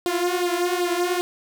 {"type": "tone with flanger", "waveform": "sawtooth", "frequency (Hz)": 353.6, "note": "F4", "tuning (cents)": 22, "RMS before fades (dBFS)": -23, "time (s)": [0.06, 1.21], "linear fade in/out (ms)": 0, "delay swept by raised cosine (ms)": [0.23, 5.53], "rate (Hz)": 2.6, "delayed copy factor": 0.7, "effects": []}